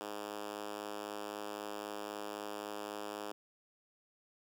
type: tone with high-pass filter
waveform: 5% pulse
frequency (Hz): 103.83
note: G#2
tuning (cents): 0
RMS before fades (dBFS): -43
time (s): 0.01-3.32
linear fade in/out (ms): 0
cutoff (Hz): 330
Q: 1.4
effects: none